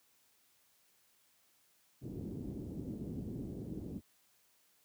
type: low-pass noise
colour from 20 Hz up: white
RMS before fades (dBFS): -42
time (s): 2.01-4.01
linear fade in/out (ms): 50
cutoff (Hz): 320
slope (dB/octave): 24
effects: white hiss -71 dBFS RMS until 4.84 s + high-pass 60 Hz 12 dB/octave